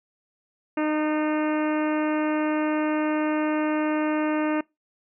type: harmonic tone with a mistuned harmonic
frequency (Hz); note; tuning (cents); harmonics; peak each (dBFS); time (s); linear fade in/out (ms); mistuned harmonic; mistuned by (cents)
306.2; D#4; -28; 1 / 2 / 3 / 4 / 5 / 6 / 7 / 8 / 9; -23 / -29 / -33 / -35 / -37 / -39 / -40 / -41 / -42; 0.77-4.61; 5; 6; -20
effects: noise-tail reverb RT60 0.2 s tail -24 dB re dry